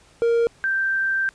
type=tone pair in turn; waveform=triangle / sine; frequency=466.2 / 1568.1 Hz; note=A#4 / G6; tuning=0 / 0 cents; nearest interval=octave + major sixth; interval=2100 cents; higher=second; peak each=-14 / -19 dBFS; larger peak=first; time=0.22-0.47 / 0.64-1.29 s; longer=second; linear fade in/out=0 ms; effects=pink hiss -54 dBFS RMS until 1.34 s + resampled to 22050 Hz